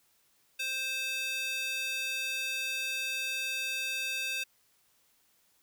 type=tone with high-pass filter; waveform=square; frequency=523.3 Hz; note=C5; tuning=in tune; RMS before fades=-34 dBFS; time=0.59-4.44 s; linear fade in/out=10 ms; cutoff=2600 Hz; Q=2.4; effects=white hiss -69 dBFS RMS until 5.62 s